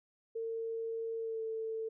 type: tone with pitch glide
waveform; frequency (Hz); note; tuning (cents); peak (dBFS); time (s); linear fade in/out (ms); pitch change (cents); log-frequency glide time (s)
sine; 453.6 to 445.3; A#4 to A4; -47 to +21; -35; 0.35-1.89; 10; -32; 1.18-1.42
effects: none